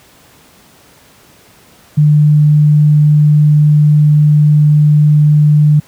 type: tone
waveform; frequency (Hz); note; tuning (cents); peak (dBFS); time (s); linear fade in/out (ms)
sine; 149.7; D3; +33; -4; 1.97-5.8; 10
effects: pink hiss -44 dBFS RMS until 5.87 s + high-pass 80 Hz 12 dB/octave